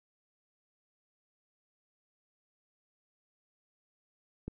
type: click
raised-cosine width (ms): 3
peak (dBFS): -25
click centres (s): 4.48
effects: none